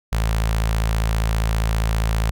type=tone with notch filter; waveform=sawtooth; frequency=55 Hz; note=A1; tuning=in tune; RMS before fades=-20 dBFS; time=0.12-2.31 s; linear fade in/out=10 ms; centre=310 Hz; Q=0.7; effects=none